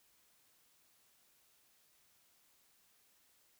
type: silence
effects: white hiss -71 dBFS RMS until 3.59 s